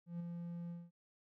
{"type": "tone with ADSR envelope", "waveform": "triangle", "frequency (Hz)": 171.7, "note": "F3", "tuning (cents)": -29, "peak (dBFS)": -36, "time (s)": [0.06, 0.91], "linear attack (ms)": 140, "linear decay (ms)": 8, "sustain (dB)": -4, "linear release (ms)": 210, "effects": []}